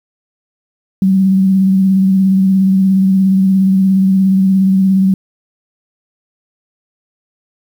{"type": "tone with vibrato", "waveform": "sine", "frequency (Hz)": 191.1, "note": "G3", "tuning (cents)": -44, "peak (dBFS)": -7, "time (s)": [1.02, 5.14], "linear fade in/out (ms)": 2, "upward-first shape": "sine", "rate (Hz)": 17, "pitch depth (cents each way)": 27, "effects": ["7-bit"]}